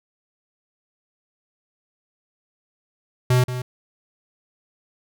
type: tone with echo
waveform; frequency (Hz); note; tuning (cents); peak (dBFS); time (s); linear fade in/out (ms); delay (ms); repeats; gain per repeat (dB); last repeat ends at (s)
square; 125.6; B2; +30; -15; 3.3-3.44; 5; 180; 1; -11; 3.62
effects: none